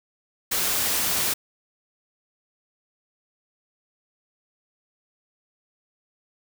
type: noise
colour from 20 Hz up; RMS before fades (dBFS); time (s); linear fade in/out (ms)
white; -24; 0.51-1.34; 10
effects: none